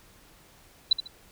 sine tone with echo, 3979 Hz, B7, 12 cents sharp, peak -15 dBFS, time 0.91-0.93 s, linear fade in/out 5 ms, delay 73 ms, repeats 2, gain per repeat -11 dB, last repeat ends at 1.076 s, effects pink hiss -56 dBFS RMS until 1.31 s

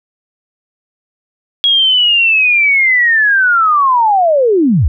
sine linear sweep, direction down, 3322 to 53 Hz, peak -7 dBFS, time 1.64-4.88 s, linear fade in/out 0 ms, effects none

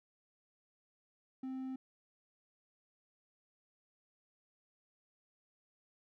triangle tone, 261.6 Hz, C4, in tune, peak -37 dBFS, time 1.43-1.76 s, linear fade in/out 5 ms, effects none

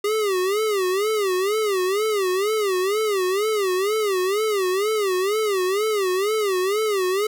square tone with vibrato, 399.8 Hz, G4, 34 cents sharp, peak -20 dBFS, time 0.04-7.27 s, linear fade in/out 5 ms, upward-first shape sine, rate 2.1 Hz, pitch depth 160 cents each way, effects none

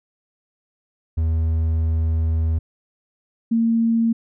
triangle / sine tone pair in turn, 80.6 / 228.7 Hz, E2 / A#3, -38 / -33 cents, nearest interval octave + tritone, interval 1805 cents, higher second, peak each -15 dBFS, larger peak neither, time 1.17-2.59 / 3.51-4.13 s, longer first, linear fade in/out 10 ms, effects none

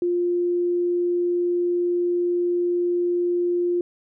sine tone, 351.1 Hz, F4, 9 cents sharp, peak -19 dBFS, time 0.02-3.81 s, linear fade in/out 2 ms, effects none

